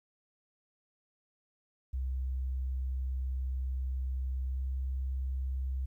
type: tone with pitch glide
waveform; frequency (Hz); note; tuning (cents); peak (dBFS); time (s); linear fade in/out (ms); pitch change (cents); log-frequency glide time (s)
sine; 64.8 to 65.52; C2 to C2; -16 to +3; -31; 1.93-5.86; 10; +19; 4.47-4.61
effects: 12-bit